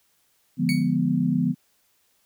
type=chord; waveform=sine; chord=D diminished seventh; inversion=none; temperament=equal; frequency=146.83 / 174.61 / 207.7 / 246.9 Hz; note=D3 / F3 / Ab3 / Cb4; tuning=0 / 0 / 0 / 0 cents; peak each=-27 / -24 / -28 / -23 dBFS; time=0.57-1.55 s; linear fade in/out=50 ms
type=tone with exponential decay; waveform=30% pulse; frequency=2237 Hz; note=C#7; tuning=15 cents sharp; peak=-21 dBFS; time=0.69-0.96 s; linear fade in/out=1 ms; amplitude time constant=57 ms
effects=white hiss -66 dBFS RMS until 2.25 s